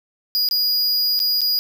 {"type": "tone with dropouts", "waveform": "square", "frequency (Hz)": 4892, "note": "D#8", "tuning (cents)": -30, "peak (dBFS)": -17, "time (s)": [0.35, 1.59], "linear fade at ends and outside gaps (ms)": 0, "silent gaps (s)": [[0.488, 0.511], [1.192, 1.201], [1.408, 1.416]], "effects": ["8-bit"]}